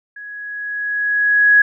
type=tone with level ramp; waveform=sine; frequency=1670 Hz; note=G#6; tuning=9 cents sharp; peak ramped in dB=-31 to -6 dBFS; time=0.16-1.62 s; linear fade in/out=5 ms; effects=none